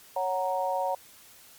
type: chord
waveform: sine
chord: F# major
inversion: second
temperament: equal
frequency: 554.4 / 740 / 932.3 Hz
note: C#5 / F#5 / A#5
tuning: 0 / 0 / 0 cents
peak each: -30 dBFS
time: 0.16-0.95 s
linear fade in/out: 5 ms
effects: white hiss -53 dBFS RMS until 1.58 s + MP3 96 kbps